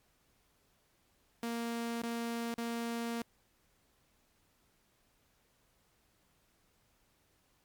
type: tone with dropouts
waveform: sawtooth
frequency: 233.1 Hz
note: A#3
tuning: in tune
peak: -31 dBFS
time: 1.43-3.22 s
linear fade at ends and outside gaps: 2 ms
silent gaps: 2.02-2.033 / 2.541-2.581 s
effects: pink hiss -72 dBFS RMS until 7.64 s + MP3 96 kbps